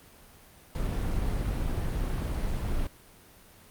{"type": "noise", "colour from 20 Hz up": "brown", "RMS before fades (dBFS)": -29, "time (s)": [0.75, 2.87], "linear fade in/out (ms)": 2, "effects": ["pink hiss -54 dBFS RMS until 3.7 s", "Opus 32 kbps"]}